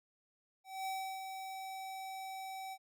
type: tone with ADSR envelope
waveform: square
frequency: 766 Hz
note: G5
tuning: 40 cents flat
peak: -37 dBFS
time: 0.64-2.78 s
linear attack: 230 ms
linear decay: 330 ms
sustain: -6 dB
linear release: 54 ms
effects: Opus 48 kbps